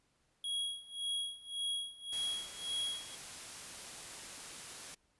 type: tone with tremolo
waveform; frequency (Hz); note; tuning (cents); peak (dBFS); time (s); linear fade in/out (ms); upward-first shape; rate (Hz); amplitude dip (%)
square; 3312; G#7; -5; -34; 0.44-3.15; 2; sine; 1.8; 90
type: noise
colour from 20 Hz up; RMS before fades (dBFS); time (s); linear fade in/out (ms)
white; -47; 2.12-4.95; 10
effects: pink hiss -75 dBFS RMS until 5.19 s + resampled to 24000 Hz